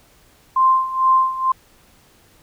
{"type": "tone with tremolo", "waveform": "sine", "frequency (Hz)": 1046.5, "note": "C6", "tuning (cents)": 0, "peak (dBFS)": -10, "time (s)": [0.56, 1.52], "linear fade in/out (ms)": 5, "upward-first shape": "sine", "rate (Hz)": 2.2, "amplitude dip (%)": 80, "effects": ["pink hiss -53 dBFS RMS until 2.42 s"]}